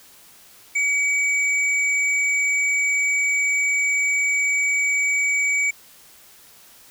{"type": "tone pair together", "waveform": "sine", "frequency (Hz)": [2269, 7210], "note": ["C#7", "A8"], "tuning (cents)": [40, 41], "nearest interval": "octave + minor sixth", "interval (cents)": 2001, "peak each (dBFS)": [-18, -28], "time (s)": [0.75, 5.71], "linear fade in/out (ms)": 10, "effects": ["white hiss -49 dBFS RMS until 6.9 s"]}